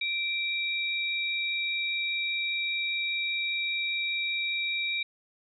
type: tone pair together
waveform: sine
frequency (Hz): 2349 / 3773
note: D7 / A#7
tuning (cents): 0 / +20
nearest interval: minor sixth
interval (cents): 820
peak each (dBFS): -29 / -32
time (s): 0.01-5.03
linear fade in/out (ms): 5
effects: none